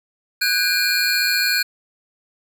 square tone cluster, 1494 / 1610 / 2406 / 4211 / 4388 Hz, F#6 / G6 / D7 / C8 / C#8, +16 / +46 / +41 / +10 / -18 cents, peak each -24 dBFS, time 0.41-1.63 s, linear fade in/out 10 ms, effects none

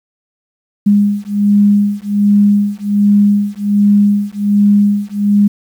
sine beating tone pair, 203.7 / 205 Hz, G#3 / G#3, -33 / -22 cents, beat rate 1.3 Hz, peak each -11 dBFS, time 0.86-5.48 s, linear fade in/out 10 ms, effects 7-bit

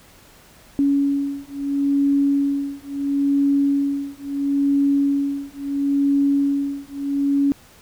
sine beating tone pair, 280.1 / 280.84 Hz, C#4 / C#4, +18 / +23 cents, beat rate 0.74 Hz, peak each -20 dBFS, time 0.79-7.52 s, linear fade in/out 0 ms, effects pink hiss -49 dBFS RMS until 7.81 s

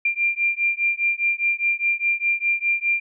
sine beating tone pair, 2381 / 2385.9 Hz, D7 / D7, +23 / +27 cents, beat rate 4.9 Hz, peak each -22 dBFS, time 0.05-3 s, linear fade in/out 5 ms, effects none

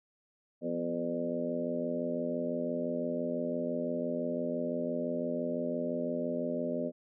harmonic tone with a mistuned harmonic, 85.9 Hz, F2, 28 cents flat, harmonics 2 / 3 / 4 / 5 / 6 / 7, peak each -42 / -35 / -42 / -40 / -39 / -36 dBFS, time 0.61-6.92 s, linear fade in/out 50 ms, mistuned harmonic 3, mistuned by -58 cents, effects none

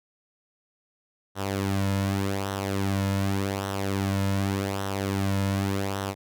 sawtooth tone with flanger, 98 Hz, G2, in tune, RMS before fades -27 dBFS, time 1.35-6.15 s, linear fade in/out 50 ms, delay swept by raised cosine 0.42 to 2.62 ms, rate 0.86 Hz, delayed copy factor -0.6, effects none

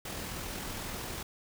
pink noise with amplitude modulation, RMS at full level -38 dBFS, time 0.05-1.23 s, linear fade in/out 5 ms, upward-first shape sine, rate 41.8 Hz, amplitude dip 25%, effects none

